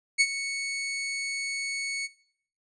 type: tone with ADSR envelope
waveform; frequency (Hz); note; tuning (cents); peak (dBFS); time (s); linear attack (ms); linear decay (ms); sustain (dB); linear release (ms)
sawtooth; 2216; C#7; -1; -13; 0.18-2.08; 27; 50; -13; 30
effects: noise-tail reverb RT60 0.6 s tail -19 dB re dry + resampled to 22050 Hz